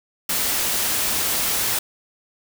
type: noise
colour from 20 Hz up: white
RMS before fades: -22 dBFS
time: 0.29-1.79 s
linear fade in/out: 5 ms
effects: none